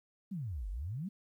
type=exponential two-way sweep; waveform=sine; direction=down then up; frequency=211.6 to 44.44 to 211.6 Hz; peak=-36 dBFS; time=0.31-1.09 s; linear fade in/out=10 ms; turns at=0.69 s; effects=12-bit